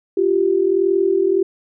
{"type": "tone pair together", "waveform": "sine", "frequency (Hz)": [347.3, 388.9], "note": ["F4", "G4"], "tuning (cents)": [-10, -14], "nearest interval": "major second", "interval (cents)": 196, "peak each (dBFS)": [-18, -15], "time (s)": [0.17, 1.43], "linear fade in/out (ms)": 5, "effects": []}